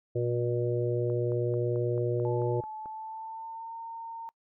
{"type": "harmonic tone", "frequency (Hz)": 120.4, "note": "B2", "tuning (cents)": -44, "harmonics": [1, 3, 4, 5], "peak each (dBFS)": [-30, -30, -32, -37], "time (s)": [0.15, 2.61], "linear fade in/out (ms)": 10}
{"type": "click train", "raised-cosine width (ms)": 1, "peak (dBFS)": -33, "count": 9, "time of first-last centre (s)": [1.1, 2.858], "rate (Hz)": 4.55}
{"type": "tone with pitch glide", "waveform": "sine", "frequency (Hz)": [866, 913.8], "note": ["A5", "A#5"], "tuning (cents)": [-28, -35], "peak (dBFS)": -37, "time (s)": [2.25, 4.29], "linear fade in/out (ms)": 0, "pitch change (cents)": 93, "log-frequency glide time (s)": [2.77, 3.75]}
{"effects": ["noise-tail reverb RT60 0.1 s tail -25 dB re dry"]}